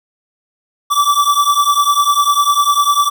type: beating tone pair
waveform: square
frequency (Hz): 1154 / 1164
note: D6 / D6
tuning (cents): -31 / -16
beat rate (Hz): 10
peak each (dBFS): -14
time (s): 0.9-3.1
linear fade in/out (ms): 20
effects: none